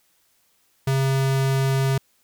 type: tone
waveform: square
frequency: 134.7 Hz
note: C#3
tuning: 49 cents flat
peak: -19 dBFS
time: 0.87-1.98 s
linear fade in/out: 5 ms
effects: white hiss -64 dBFS RMS until 2.23 s